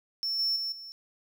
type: tone with level steps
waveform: triangle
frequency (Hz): 5400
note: E8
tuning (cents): +41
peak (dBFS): -27 / -24 / -29 / -40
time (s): 0.23-0.92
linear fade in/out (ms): 0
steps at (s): 0.39 / 0.56 / 0.72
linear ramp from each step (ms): 2
effects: none